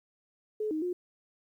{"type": "tone with pitch steps", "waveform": "sine", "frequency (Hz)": [428.1, 311.9, 357.6], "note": ["A4", "D#4", "F4"], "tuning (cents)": [-47, 4, 41], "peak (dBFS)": -29, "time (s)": [0.6, 0.93], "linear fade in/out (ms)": 5, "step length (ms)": 110, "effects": ["11-bit"]}